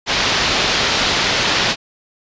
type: low-pass noise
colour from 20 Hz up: white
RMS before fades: -17 dBFS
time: 0.06-1.76 s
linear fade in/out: 50 ms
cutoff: 4900 Hz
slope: 24 dB/octave
effects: resampled to 16000 Hz